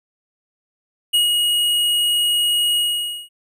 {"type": "tone with ADSR envelope", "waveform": "square", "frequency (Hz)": 2889, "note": "F#7", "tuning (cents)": -42, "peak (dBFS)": -13, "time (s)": [1.13, 3.29], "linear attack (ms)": 16, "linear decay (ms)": 130, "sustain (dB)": -3, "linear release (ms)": 520, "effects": []}